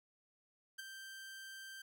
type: tone with ADSR envelope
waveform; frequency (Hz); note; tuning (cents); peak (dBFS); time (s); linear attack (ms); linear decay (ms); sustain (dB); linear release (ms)
sawtooth; 1568; G6; 0; -38; 0.78-1.82; 15; 13; -7; 5
effects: none